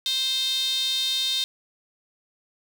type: tone with high-pass filter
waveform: sawtooth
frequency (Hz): 523.3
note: C5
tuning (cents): 0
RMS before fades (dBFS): -25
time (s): 0.06-1.44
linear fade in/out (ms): 0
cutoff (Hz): 3700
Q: 8.7
effects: none